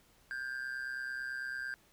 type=tone with amplitude modulation; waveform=triangle; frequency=1586 Hz; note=G6; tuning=20 cents sharp; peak=-32 dBFS; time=0.31-1.74 s; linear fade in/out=0 ms; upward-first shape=sine; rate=129 Hz; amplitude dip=70%; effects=pink hiss -66 dBFS RMS until 1.92 s